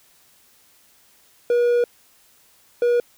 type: tone pair in turn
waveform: triangle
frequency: 480.8 / 480.8 Hz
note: B4 / B4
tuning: -46 / -46 cents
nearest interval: unison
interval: 0 cents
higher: neither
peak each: -13 dBFS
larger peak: neither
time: 1.5-1.84 / 2.82-3 s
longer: first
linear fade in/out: 2 ms
effects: white hiss -56 dBFS RMS until 3.17 s